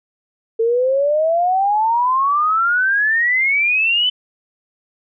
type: exponential sweep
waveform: sine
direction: up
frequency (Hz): 445.4 to 3047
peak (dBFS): -13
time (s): 0.59-4.1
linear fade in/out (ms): 10
effects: none